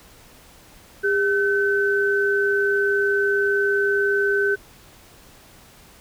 sine tone pair together, 402.8 / 1524.5 Hz, G4 / G6, +47 / -49 cents, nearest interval octave + major seventh, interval 2304 cents, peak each -20 dBFS, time 1.03-4.56 s, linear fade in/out 20 ms, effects pink hiss -49 dBFS RMS until 6 s

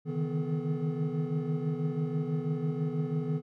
triangle tone cluster, 136.4 / 153 / 159.1 / 249.4 / 426.7 Hz, C#3 / D#3 / D#3 / B3 / G#4, -28 / -29 / +39 / +17 / +47 cents, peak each -38 / -32 / -30 / -35 / -36 dBFS, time 0.05-3.42 s, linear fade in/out 50 ms, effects none

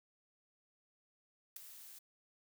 blue noise with ADSR envelope, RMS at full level -42 dBFS, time 1.56-1.99 s, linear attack 4 ms, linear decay 9 ms, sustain -12 dB, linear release 8 ms, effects none

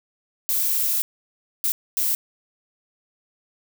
violet noise bursts at uneven times, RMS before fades -22 dBFS, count 3, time 0.49-1.02 / 1.64-1.72 / 1.97-2.15 s, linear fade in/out 0 ms, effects none

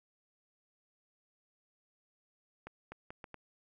accelerating click train, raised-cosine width 0.5 ms, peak -30 dBFS, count 5, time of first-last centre 2.67-3.343 s, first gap 250 ms, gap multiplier 0.74, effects none

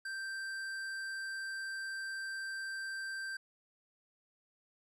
sine tone with hard clipping, 1568 Hz, G6, in tune, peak -40 dBFS, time 0.05-3.37 s, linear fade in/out 5 ms, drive 11 dB, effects none

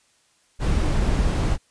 brown noise, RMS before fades -20 dBFS, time 0.59-1.58 s, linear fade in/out 50 ms, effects white hiss -62 dBFS RMS until 1.7 s + resampled to 22050 Hz

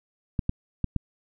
clicks, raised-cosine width 5 ms, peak -12 dBFS, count 4, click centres 0.392 / 0.494 / 0.843 / 0.963 s, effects none

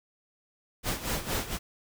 pink noise with tremolo, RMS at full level -29 dBFS, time 0.83-1.59 s, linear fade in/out 50 ms, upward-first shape sine, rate 4.3 Hz, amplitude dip 75%, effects none

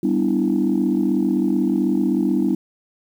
sine chord, E minor seventh, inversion first, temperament equal, 196 / 246.9 / 293.7 / 329.6 Hz, G3 / B3 / D4 / E4, 0 / 0 / 0 / 0 cents, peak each -21 dBFS, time 0.03-2.55 s, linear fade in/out 5 ms, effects tanh soft clip ceiling -9 dBFS + 8-bit

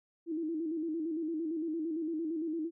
sine tone with vibrato, 321.7 Hz, E4, 42 cents flat, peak -32 dBFS, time 0.26-2.71 s, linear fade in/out 50 ms, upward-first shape square, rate 8.8 Hz, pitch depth 70 cents each way, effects none

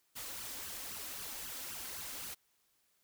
white noise with flanger, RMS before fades -44 dBFS, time 0.15-2.35 s, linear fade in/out 20 ms, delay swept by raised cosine 0.65 to 3.95 ms, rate 3.8 Hz, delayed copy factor +0.7, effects white hiss -75 dBFS RMS until 3.03 s

